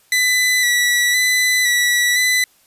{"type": "tone with vibrato", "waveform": "sawtooth", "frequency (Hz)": 1975.5, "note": "B6", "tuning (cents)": 0, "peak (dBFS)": -10, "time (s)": [0.12, 2.44], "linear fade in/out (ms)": 2, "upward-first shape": "square", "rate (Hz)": 0.98, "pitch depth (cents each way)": 22, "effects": ["white hiss -55 dBFS RMS until 2.66 s", "resampled to 32000 Hz"]}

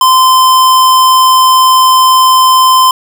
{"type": "tone", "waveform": "square", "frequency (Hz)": 1033, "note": "C6", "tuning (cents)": -22, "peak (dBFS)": -4, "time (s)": [0.01, 2.91], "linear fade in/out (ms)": 2, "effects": []}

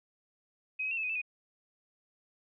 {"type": "tone with pitch steps", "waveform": "sine", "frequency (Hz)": [2526, 2546, 2724, 2613, 2500, 2638, 2481], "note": ["D#7", "D#7", "F7", "E7", "D#7", "E7", "D#7"], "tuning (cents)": [26, 39, -44, -16, 8, 1, -6], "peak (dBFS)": -31, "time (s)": [0.79, 1.217], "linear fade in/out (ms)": 10, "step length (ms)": 61, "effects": []}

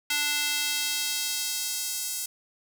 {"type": "tone with high-pass filter sweep", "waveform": "square", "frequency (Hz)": 293.7, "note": "D4", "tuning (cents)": 0, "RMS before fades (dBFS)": -29, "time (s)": [0.1, 2.26], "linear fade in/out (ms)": 5, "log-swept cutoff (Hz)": [2300, 7200], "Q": 0.94, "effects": []}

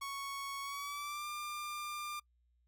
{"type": "tone with pitch glide", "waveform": "sawtooth", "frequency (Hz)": [1108.7, 1195.2], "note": ["C#6", "D6"], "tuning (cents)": [0, 30], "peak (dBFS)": -36, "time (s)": [0.01, 2.2], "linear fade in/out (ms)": 10, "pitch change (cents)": 130, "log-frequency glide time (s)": [0.62, 1.28], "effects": ["noise-tail reverb RT60 0.1 s tail -25 dB re dry", "added 60 Hz sine -70 dBFS peak until 2.67 s"]}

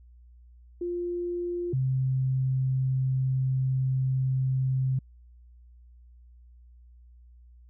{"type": "tone pair in turn", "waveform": "sine", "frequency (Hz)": [350, 131.1], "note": ["F4", "C3"], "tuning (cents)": [4, 4], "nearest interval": "octave + perfect fourth", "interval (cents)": 1700, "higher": "first", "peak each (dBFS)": [-28, -23], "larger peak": "second", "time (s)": [[0.81, 1.73], [1.73, 4.99]], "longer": "second", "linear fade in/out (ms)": 5, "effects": ["added 60 Hz sine -50 dBFS peak until 7.69 s"]}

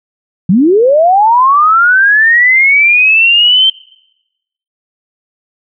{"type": "linear sweep", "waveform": "sine", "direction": "up", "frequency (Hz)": [163.2, 3136], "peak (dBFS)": -4, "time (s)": [0.49, 3.7], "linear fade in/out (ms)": 5, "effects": ["noise-tail reverb RT60 1.0 s tail -26 dB re dry"]}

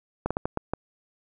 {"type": "slowing click train", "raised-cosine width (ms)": 1, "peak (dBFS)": -12, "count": 6, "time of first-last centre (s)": [0.26, 0.736], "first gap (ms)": 46, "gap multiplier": 1.37, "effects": []}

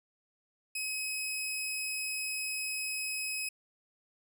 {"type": "tone pair together", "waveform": "sawtooth", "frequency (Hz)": [2545, 5090], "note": ["D#7", "D#8"], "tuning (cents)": [39, 39], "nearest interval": "octave", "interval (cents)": 1200, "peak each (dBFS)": [-32, -32], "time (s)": [0.75, 3.49], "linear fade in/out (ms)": 5, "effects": []}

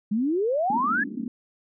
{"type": "exponential sweep", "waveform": "sine", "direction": "up", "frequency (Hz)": [198.9, 1760], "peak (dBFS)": -21, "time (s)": [0.11, 1.04], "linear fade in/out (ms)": 10}
{"type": "band-pass noise", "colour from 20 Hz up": "white", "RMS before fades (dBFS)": -32, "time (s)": [0.7, 1.28], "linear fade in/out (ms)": 2, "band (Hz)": [210, 280], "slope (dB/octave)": 48}
{"effects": []}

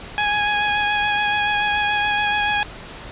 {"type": "tone with vibrato", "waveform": "15% pulse", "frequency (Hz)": 830.6, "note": "G#5", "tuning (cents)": 0, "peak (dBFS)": -11, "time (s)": [0.18, 2.63], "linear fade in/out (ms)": 0, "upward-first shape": "sine", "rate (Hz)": 7, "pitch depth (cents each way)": 14, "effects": ["pink hiss -36 dBFS RMS until 3.11 s", "resampled to 8000 Hz"]}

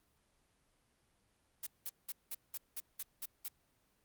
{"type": "noise bursts", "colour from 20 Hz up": "blue", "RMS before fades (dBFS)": -41, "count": 9, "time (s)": [1.63, 3.483], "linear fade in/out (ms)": 5, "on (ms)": 37, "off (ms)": 190, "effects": ["pink hiss -75 dBFS RMS until 4.04 s", "Opus 32 kbps"]}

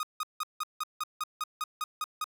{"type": "tone bursts", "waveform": "45% pulse", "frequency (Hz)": 1244.5, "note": "D#6", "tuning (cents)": 0, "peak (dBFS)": -30, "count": 12, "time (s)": [0, 2.242], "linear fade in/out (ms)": 2, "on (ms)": 31, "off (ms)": 170, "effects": []}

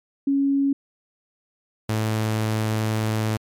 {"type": "tone pair in turn", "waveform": ["sine", "sawtooth"], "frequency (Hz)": [277.2, 109.31], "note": ["C#4", "A2"], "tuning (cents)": [0, -11], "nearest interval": "octave + major third", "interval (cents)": 1611, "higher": "first", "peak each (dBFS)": -17, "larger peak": "neither", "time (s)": [[0.27, 0.73], [1.89, 3.37]], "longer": "second", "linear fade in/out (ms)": 5, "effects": ["MP3 96 kbps"]}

